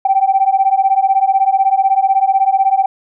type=beating tone pair; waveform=sine; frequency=768 / 784 Hz; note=G5 / G5; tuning=-36 / 0 cents; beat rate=16 Hz; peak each=-12 dBFS; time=0.05-2.86 s; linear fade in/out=5 ms; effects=tanh soft clip ceiling -2 dBFS